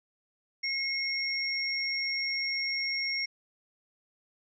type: tone pair together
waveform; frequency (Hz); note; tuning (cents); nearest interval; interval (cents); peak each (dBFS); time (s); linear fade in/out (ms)
sine; 2158 / 5546; C#7 / F8; -47 / -13; octave + major third; 1634; -31 / -32; 0.63-3.26; 10
effects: none